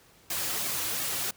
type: noise with flanger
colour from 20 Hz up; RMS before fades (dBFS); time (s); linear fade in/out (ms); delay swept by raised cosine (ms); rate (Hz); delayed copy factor
white; -31; 0.3-1.31; 5; 2 to 5; 2.8; -0.75
effects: pink hiss -58 dBFS RMS until 1.36 s + high-pass 60 Hz 12 dB/octave